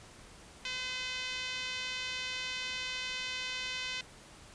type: tone with band-pass filter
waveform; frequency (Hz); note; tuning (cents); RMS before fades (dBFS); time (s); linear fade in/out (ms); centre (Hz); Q
5% pulse; 510; C5; -44; -38; 0.65-4.01; 2; 2700; 1.2
effects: pink hiss -54 dBFS RMS until 4.54 s + resampled to 22050 Hz